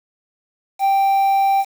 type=tone with quantisation; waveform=triangle; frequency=784 Hz; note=G5; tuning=in tune; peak=-11 dBFS; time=0.79-1.65 s; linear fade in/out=50 ms; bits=6; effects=none